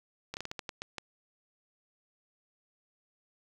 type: slowing click train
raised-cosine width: 0.2 ms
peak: -20 dBFS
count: 9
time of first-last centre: 0.34-0.983 s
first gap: 29 ms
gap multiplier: 1.28
effects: 8-bit